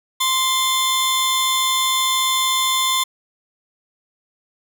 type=tone pair together; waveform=sawtooth; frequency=1046.5 / 3520 Hz; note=C6 / A7; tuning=0 / 0 cents; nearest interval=octave + major sixth; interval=2100 cents; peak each=-16 dBFS; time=0.2-3.04 s; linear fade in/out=10 ms; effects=none

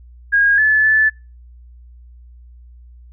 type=tone with pitch steps; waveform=sine; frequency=1633 / 1731 / 1743 Hz; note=G#6 / A6 / A6; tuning=-30 / -29 / -17 cents; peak=-10 dBFS; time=0.32-1.1 s; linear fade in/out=20 ms; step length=260 ms; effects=noise-tail reverb RT60 0.3 s tail -25 dB re dry + added 60 Hz sine -39 dBFS peak until 3.12 s

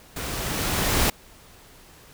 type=noise with level ramp; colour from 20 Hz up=pink; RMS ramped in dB=-32 to -20 dBFS; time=0.16-1.1 s; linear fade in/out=5 ms; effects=pink hiss -50 dBFS RMS until 2.13 s

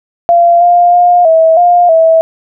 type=tone with pitch steps; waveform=sine; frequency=688 / 702 / 708 / 648 / 705 / 651 Hz; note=F5 / F5 / F5 / E5 / F5 / E5; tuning=-26 / +9 / +23 / -30 / +16 / -22 cents; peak=-3 dBFS; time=0.29-2.21 s; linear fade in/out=0 ms; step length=320 ms; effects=none

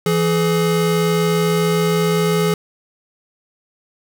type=tone pair together; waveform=square; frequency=167.6 / 422.3 Hz; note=E3 / G#4; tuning=+29 / +29 cents; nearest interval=octave + major third; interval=1600 cents; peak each=-18 dBFS; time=0.06-2.54 s; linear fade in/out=2 ms; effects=none

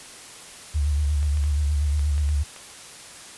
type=tone with vibrato; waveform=sine; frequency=73.42 Hz; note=D2; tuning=in tune; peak=-19 dBFS; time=0.74-2.44 s; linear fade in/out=20 ms; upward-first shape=square; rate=8.4 Hz; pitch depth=48 cents each way
type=clicks; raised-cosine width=0.3 ms; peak=-26 dBFS; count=7; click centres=1.229 / 1.372 / 1.439 / 1.994 / 2.18 / 2.29 / 2.563 s
effects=white hiss -42 dBFS RMS until 3.37 s + resampled to 24000 Hz

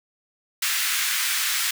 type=high-pass noise; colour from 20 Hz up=pink; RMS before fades=-24 dBFS; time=0.62-1.71 s; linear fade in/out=5 ms; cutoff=1500 Hz; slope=24 dB/octave; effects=none

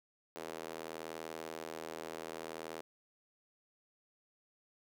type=tone with high-pass filter; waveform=square; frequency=40.3 Hz; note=E1; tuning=38 cents flat; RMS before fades=-45 dBFS; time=0.36-2.81 s; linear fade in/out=0 ms; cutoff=440 Hz; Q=1.5; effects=none

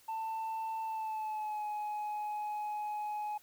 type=tone with pitch glide; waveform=sine; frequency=890 to 841 Hz; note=A5 to G#5; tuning=+20 to +22 cents; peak=-32 dBFS; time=0.08-3.38 s; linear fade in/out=10 ms; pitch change=-98 cents; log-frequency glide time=0.84-1.66 s; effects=tanh soft clip ceiling -34 dBFS + white hiss -63 dBFS RMS until 3.42 s

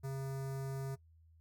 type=tone with notch filter; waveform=square; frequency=135.2 Hz; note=C#3; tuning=43 cents flat; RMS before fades=-40 dBFS; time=0.03-0.96 s; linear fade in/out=20 ms; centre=3000 Hz; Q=0.64; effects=noise-tail reverb RT60 0.1 s tail -20 dB re dry + added 81 Hz sine -61 dBFS peak until 1.4 s

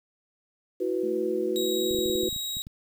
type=chord; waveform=sine; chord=E suspended second; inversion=none; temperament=just; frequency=329.6 / 370.8 / 494.4 Hz; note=E4 / F#4 / B4; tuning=0 / +4 / +2 cents; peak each=-31 / -27 / -31 dBFS; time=0.8-2.29 s; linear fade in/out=10 ms
type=tone with vibrato; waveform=sine; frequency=219.1 Hz; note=A3; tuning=7 cents flat; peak=-36 dBFS; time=1.03-2.29 s; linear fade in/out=5 ms; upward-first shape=sine; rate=18 Hz; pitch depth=33 cents each way
type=tone; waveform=sawtooth; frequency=3817 Hz; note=A#7; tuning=40 cents sharp; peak=-27 dBFS; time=1.56-2.62 s; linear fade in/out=0 ms
type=clicks; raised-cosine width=5 ms; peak=-30 dBFS; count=12; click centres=1.91 / 1.947 / 1.988 / 2.059 / 2.098 / 2.155 / 2.234 / 2.29 / 2.328 / 2.363 / 2.569 / 2.669 s
effects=9-bit

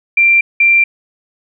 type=tone pair in turn; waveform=sine; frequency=2365 / 2365 Hz; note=D7 / D7; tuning=+12 / +12 cents; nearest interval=unison; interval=0 cents; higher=neither; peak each=-6 dBFS; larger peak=neither; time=0.17-0.41 / 0.6-0.84 s; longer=neither; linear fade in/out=5 ms; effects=none

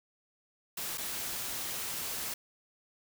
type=noise with dropouts; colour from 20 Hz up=white; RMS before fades=-37 dBFS; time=0.77-2.34 s; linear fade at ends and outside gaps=5 ms; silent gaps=0.975-0.98 s; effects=none

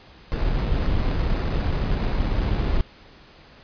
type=noise with sample-and-hold; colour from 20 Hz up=brown; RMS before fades=-22 dBFS; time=0.32-2.81 s; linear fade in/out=0 ms; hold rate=3150 Hz; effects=pink hiss -49 dBFS RMS until 3.63 s + resampled to 11025 Hz

